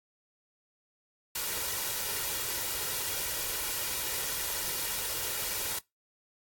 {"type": "noise with comb filter", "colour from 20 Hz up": "white", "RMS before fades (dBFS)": -33, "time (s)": [1.35, 5.79], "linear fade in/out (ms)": 5, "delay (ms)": 2.1, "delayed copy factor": 0.5, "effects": ["noise-tail reverb RT60 0.2 s tail -24 dB re dry", "AAC 64 kbps"]}